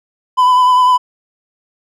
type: tone with vibrato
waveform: triangle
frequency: 1003 Hz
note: B5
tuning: 26 cents sharp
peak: -5 dBFS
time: 0.37-0.98 s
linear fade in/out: 20 ms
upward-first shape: sine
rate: 10 Hz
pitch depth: 23 cents each way
effects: none